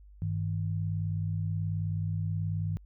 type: tone pair together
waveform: sine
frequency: 100 / 158.74 Hz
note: G2 / D#3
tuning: +35 / +35 cents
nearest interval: minor sixth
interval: 800 cents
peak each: -30 / -33 dBFS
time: 0.22-2.77 s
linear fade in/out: 0 ms
effects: added 50 Hz sine -50 dBFS peak until 2.85 s